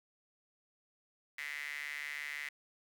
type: tone with high-pass filter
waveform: sawtooth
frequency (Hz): 146.1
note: D3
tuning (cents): -9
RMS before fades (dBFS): -42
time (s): 1.38-2.49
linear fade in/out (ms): 5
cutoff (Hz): 2000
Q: 8.7
effects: none